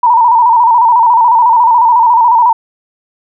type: tone with vibrato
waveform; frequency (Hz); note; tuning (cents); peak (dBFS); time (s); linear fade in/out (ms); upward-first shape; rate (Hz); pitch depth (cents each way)
sine; 941; A#5; +16; -4; 0.03-2.53; 5; square; 14; 66
effects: none